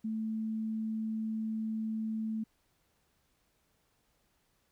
sine tone, 220 Hz, A3, in tune, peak -32 dBFS, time 0.04-2.44 s, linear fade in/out 10 ms, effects pink hiss -74 dBFS RMS until 4.71 s

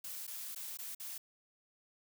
blue noise with dropouts, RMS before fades -44 dBFS, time 0.04-1.18 s, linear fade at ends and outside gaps 5 ms, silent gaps 0.268-0.276 / 0.549-0.559 / 0.773-0.787 / 0.949-0.998 s, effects none

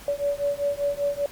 sine beating tone pair, 569 / 574.1 Hz, C#5 / D5, +45 / -39 cents, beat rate 5.1 Hz, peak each -26 dBFS, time 0.08-1.26 s, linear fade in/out 2 ms, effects pink hiss -45 dBFS RMS until 1.31 s + Opus 48 kbps

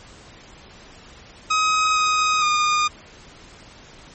sawtooth tone with pitch steps, 1265 / 1255 / 1219 Hz, D#6 / D#6 / D#6, +28 / +15 / -36 cents, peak -13 dBFS, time 1.5-2.88 s, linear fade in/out 10 ms, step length 460 ms, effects pink hiss -45 dBFS RMS until 4.14 s + MP3 32 kbps

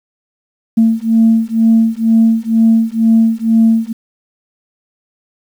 sine beating tone pair, 224.4 / 226.5 Hz, A3 / A#3, +34 / -50 cents, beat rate 2.1 Hz, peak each -10 dBFS, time 0.77-3.93 s, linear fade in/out 10 ms, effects tanh soft clip ceiling -1 dBFS + 7-bit

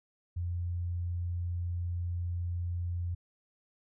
sine tone, 87.31 Hz, F2, in tune, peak -31 dBFS, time 0.36-3.15 s, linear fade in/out 10 ms, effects none

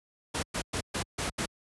pink noise bursts at uneven times, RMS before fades -31 dBFS, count 6, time 0.34-0.43 / 0.54-0.62 / 0.73-0.81 / 0.94-1.03 / 1.18-1.3 / 1.38-1.46 s, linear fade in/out 10 ms, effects high-pass 60 Hz 12 dB/octave + resampled to 24000 Hz

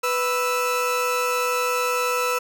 30% pulse tone pair together, 493.9 / 1318.6 Hz, B4 / E6, 0 / 0 cents, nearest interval octave + perfect fourth, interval 1700 cents, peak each -21 dBFS, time 0.03-2.39 s, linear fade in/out 10 ms, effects none

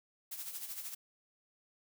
blue noise with tremolo, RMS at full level -41 dBFS, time 0.31-0.95 s, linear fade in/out 10 ms, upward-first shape sine, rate 13 Hz, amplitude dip 60%, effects none

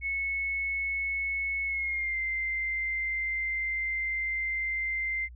sine tone with pitch glide, 2200 to 2086 Hz, C#7 to C7, -14 to -6 cents, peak -28 dBFS, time 0.01-5.29 s, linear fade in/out 50 ms, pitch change -92 cents, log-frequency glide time 1.65-2.18 s, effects added 60 Hz sine -44 dBFS peak until 5.35 s

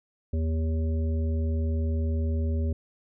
harmonic tone, 80 Hz, D#2, 49 cents sharp, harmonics 1 / 3 / 5 / 7, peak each -24 / -34 / -39 / -42 dBFS, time 0.33-2.73 s, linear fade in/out 5 ms, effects none

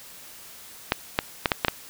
clicks, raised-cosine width 0.3 ms, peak -3 dBFS, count 6, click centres 0.921 / 1.189 / 1.458 / 1.518 / 1.648 / 1.683 s, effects white hiss -45 dBFS RMS until 1.89 s

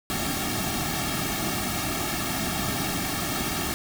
pink noise with comb filter, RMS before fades -28 dBFS, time 0.1-3.74 s, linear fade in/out 0 ms, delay 2 ms, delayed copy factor -0.95, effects none

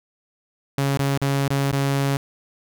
sawtooth tone with dropouts, 138.59 Hz, C#3, in tune, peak -15 dBFS, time 0.78-2.17 s, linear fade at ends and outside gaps 2 ms, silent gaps 0.973-0.992 / 1.176-1.216 / 1.481-1.504 / 1.715-1.728 s, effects none

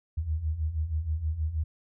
sine beating tone pair, 74.3 / 80.6 Hz, D2 / E2, +21 / -38 cents, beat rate 6.3 Hz, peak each -33 / -28 dBFS, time 0.17-1.64 s, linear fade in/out 10 ms, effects none

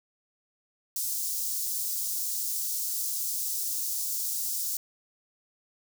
white high-pass noise, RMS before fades -31 dBFS, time 0.96-4.77 s, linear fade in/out 2 ms, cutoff 5200 Hz, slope 24 dB/octave, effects none

